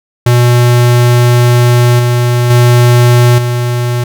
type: tone with level steps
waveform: square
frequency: 121.5 Hz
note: B2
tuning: 28 cents flat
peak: -5 / -8 / -4 / -11 dBFS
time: 0.26-4.04 s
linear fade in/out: 5 ms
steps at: 1.99 / 2.5 / 3.38 s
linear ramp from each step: 5 ms
effects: none